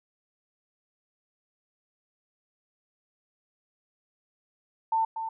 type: tone with echo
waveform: sine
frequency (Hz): 895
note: A5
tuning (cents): +29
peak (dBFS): -22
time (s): 4.92-5.05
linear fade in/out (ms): 5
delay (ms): 240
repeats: 1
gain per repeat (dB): -8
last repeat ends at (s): 5.29
effects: none